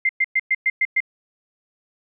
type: tone bursts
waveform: sine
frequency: 2093 Hz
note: C7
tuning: in tune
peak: -15 dBFS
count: 7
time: 0.05-1.004 s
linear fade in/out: 5 ms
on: 42 ms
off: 110 ms
effects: none